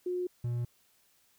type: tone pair in turn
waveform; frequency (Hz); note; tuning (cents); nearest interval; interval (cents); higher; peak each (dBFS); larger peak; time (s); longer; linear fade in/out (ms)
sine / triangle; 360.1 / 120.17; F#4 / B2; -47 / -47; octave + perfect fifth; 1900; first; -30 / -28; second; 0.06-0.27 / 0.44-0.65; neither; 5
effects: white hiss -68 dBFS RMS until 1.38 s